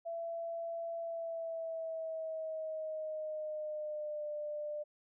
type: tone with pitch glide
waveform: sine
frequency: 670 to 596.9 Hz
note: E5 to D5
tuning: +28 to +28 cents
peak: -37 dBFS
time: 0.05-4.84 s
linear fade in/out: 20 ms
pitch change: -200 cents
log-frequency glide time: 0.99-4.3 s
effects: none